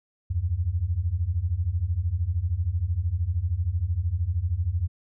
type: beating tone pair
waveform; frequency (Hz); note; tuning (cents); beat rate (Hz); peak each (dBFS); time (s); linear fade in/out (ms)
sine; 79.2 / 92.2; D#2 / F#2; +31 / -6; 13; -27 / -25; 0.3-4.88; 10
effects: none